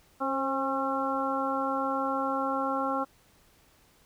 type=harmonic tone with a mistuned harmonic; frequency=270.7 Hz; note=C#4; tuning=41 cents flat; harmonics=1 / 2 / 3 / 4 / 5; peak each=-33 / -33 / -33 / -33 / -33 dBFS; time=0.2-3.05 s; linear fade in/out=20 ms; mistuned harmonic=2; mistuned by=-26 cents; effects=pink hiss -62 dBFS RMS until 4.05 s